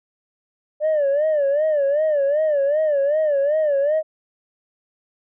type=tone with vibrato; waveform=sine; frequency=589 Hz; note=D5; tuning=5 cents sharp; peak=-14 dBFS; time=0.8-4.03 s; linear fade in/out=50 ms; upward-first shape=sine; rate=2.6 Hz; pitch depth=120 cents each way; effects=tanh soft clip ceiling -14 dBFS